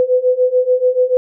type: beating tone pair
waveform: sine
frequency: 500 / 506.9 Hz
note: B4 / B4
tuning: +21 / +45 cents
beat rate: 6.9 Hz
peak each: -15 / -13 dBFS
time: 0-1.17 s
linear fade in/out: 0 ms
effects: none